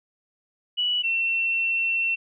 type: tone pair in turn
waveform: sine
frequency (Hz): 2946 / 2704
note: F#7 / E7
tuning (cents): -8 / +43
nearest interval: minor second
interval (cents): 149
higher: first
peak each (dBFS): -21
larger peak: neither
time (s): 0.77-1.03 / 1.03-2.16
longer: second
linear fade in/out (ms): 20
effects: none